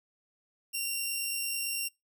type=tone pair together; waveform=10% pulse; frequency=2716 / 2765 Hz; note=F7 / F7; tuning=-49 / -18 cents; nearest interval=unison; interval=31 cents; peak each=-31 / -23 dBFS; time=0.73-1.89 s; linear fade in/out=20 ms; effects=noise-tail reverb RT60 0.2 s tail -25 dB re dry